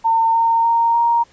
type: tone with pitch steps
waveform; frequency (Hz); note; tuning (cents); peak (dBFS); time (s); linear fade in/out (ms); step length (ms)
sine; 907 / 916.5 / 926.1 / 935.7; A#5 / A#5 / A#5 / A#5; -48 / -30 / -12 / +6; -12; 0.04-1.24; 20; 300
effects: pink hiss -52 dBFS RMS until 1.32 s + resampled to 16000 Hz